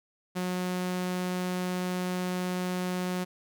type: tone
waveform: sawtooth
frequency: 181.6 Hz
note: F#3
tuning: 32 cents flat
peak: -25 dBFS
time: 0.35-3.25 s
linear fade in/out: 20 ms
effects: none